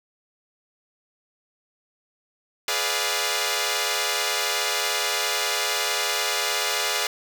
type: chord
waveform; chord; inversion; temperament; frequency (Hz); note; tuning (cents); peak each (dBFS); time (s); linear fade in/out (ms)
5% pulse; G# diminished seventh; none; equal with one note detuned; 417 / 493.9 / 587.3 / 698.5; G#4 / B4 / D5 / F5; +7 / 0 / 0 / 0; -17; 2.68-7.07; 2
effects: none